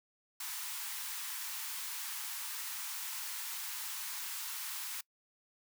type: high-pass noise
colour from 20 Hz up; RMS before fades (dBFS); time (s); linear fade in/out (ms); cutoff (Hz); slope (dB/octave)
white; -41; 0.4-5.01; 5; 830; 96
effects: noise-tail reverb RT60 0.1 s tail -24 dB re dry